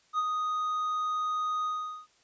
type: tone with ADSR envelope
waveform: triangle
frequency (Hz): 1244.5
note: D#6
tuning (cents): 0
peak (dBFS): -22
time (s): 0.13-2.07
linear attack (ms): 53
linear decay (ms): 37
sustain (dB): -4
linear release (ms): 420
effects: white hiss -65 dBFS RMS until 2.23 s + resampled to 16000 Hz